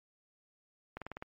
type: slowing click train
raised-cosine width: 0.5 ms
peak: -26 dBFS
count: 6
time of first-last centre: 0.97-1.225 s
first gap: 47 ms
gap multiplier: 1.04
effects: MP3 48 kbps